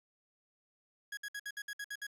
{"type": "tone bursts", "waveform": "40% pulse", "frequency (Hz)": 1661.2, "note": "G#6", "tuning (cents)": 0, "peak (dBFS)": -38, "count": 9, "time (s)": [1.12, 2.068], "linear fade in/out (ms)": 5, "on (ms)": 52, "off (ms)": 60, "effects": ["resampled to 32000 Hz", "11-bit"]}